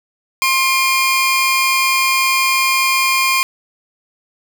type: tone pair together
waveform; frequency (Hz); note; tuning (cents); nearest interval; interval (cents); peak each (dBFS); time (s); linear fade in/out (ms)
sawtooth; 1060.9 / 2410; C6 / D7; +24 / +44; octave + major second; 1420; -12; 0.42-3.43; 0
effects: none